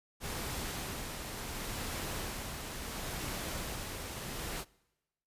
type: noise with tremolo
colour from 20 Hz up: pink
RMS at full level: -38 dBFS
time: 0.2-4.65 s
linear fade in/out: 50 ms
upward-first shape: sine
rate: 0.71 Hz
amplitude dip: 35%
effects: noise-tail reverb RT60 1.0 s tail -24 dB re dry + resampled to 32000 Hz